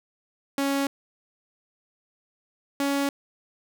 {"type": "tone pair in turn", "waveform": "sawtooth", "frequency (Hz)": [277.2, 279.9], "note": ["C#4", "C#4"], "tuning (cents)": [0, 17], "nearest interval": "unison", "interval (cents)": 17, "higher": "second", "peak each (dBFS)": -19, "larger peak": "neither", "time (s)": [[0.58, 0.87], [2.8, 3.09]], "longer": "neither", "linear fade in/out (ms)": 2, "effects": []}